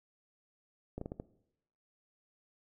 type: slowing click train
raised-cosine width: 2 ms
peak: -26 dBFS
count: 5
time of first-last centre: 0.98-1.199 s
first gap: 34 ms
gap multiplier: 1.33
effects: noise-tail reverb RT60 0.8 s tail -19 dB re dry